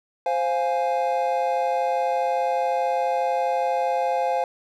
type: chord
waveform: triangle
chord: F minor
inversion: second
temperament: equal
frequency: 523.3 / 698.5 / 830.6 Hz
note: C5 / F5 / Ab5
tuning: 0 / 0 / 0 cents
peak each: -23 dBFS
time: 0.26-4.44 s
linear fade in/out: 2 ms
effects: none